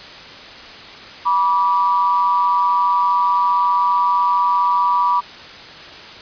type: tone pair together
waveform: sine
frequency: 976 / 1160.7 Hz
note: B5 / D6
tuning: -21 / -21 cents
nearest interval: minor third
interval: 300 cents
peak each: -15 / -17 dBFS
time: 1.25-5.21 s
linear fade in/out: 20 ms
effects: white hiss -36 dBFS RMS until 6.21 s + resampled to 11025 Hz